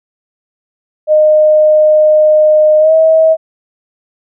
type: tone with pitch glide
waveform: sine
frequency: 614 to 640.4 Hz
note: D#5 to D#5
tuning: -23 to +50 cents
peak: -4 dBFS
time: 1.07-3.37 s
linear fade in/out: 50 ms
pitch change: +73 cents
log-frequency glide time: 2.79-2.93 s
effects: none